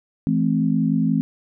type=chord; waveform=sine; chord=A minor; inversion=second; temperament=equal with one note detuned; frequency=164.81 / 215.5 / 261.6 Hz; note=E3 / A3 / C4; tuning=0 / -36 / 0 cents; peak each=-21 dBFS; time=0.27-1.21 s; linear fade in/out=0 ms; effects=none